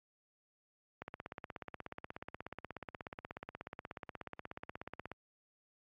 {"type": "click train", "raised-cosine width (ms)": 0.5, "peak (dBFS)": -28, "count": 69, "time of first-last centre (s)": [1.02, 5.116], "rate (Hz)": 16.6, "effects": ["high-pass 60 Hz 12 dB/octave", "AAC 48 kbps"]}